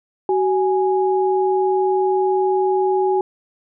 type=tone pair together; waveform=sine; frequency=377.7 / 830 Hz; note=F#4 / G#5; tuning=+36 / -1 cents; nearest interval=octave + major second; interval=1363 cents; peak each=-16 / -20 dBFS; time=0.29-3.21 s; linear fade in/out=2 ms; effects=none